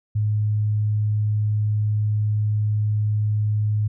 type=tone; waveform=sine; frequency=105.9 Hz; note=G#2; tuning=34 cents sharp; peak=-18 dBFS; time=0.15-3.88 s; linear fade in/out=10 ms; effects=none